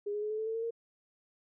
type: tone with pitch steps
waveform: sine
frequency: 410.4 / 417.3 / 424.4 / 431.6 / 438.8 / 446.3 / 453.8 / 461.5 Hz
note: G#4 / G#4 / G#4 / A4 / A4 / A4 / A#4 / A#4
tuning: -21 / +8 / +38 / -33 / -5 / +25 / -47 / -17 cents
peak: -32 dBFS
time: 0.06-0.708 s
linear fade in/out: 10 ms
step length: 81 ms
effects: none